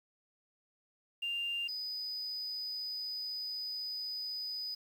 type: tone pair in turn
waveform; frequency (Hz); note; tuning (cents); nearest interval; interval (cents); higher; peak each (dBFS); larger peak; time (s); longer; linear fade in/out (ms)
triangle; 2794 / 4978; F7 / D#8; 0 / 0; minor seventh; 1000; second; -30 / -35; first; 1.22-1.68 / 1.68-4.75; second; 10
effects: tanh soft clip ceiling -31 dBFS + 10-bit